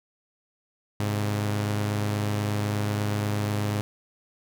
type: tone pair together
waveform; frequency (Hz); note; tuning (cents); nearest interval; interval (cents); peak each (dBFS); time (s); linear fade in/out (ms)
sawtooth; 103.83 / 132.08; G#2 / C3; 0 / +17; major third; 417; -21 / -31; 1-3.81; 0
effects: none